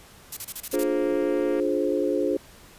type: noise bursts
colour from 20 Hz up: blue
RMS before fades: -32 dBFS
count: 7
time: 0.32-0.837 s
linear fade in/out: 5 ms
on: 49 ms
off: 29 ms
type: chord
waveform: sine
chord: D half-diminished seventh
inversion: none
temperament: just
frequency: 293.7 / 352.4 / 422.9 / 528.6 Hz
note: D4 / F4 / Ab4 / C5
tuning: 0 / +16 / +31 / +18 cents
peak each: -27 dBFS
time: 0.73-2.37 s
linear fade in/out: 5 ms
type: click train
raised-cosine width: 0.5 ms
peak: -25 dBFS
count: 201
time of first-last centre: 0.74-1.598 s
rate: 233 Hz
effects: pink hiss -50 dBFS RMS until 2.78 s + resampled to 32000 Hz